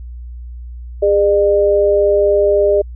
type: tone pair together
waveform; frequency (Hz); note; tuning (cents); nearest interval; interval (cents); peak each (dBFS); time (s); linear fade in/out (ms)
sine; 407.2 / 602; G#4 / D5; -34 / +43; perfect fifth; 677; -12; 1.02-2.82; 10
effects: added 60 Hz sine -27 dBFS peak until 2.95 s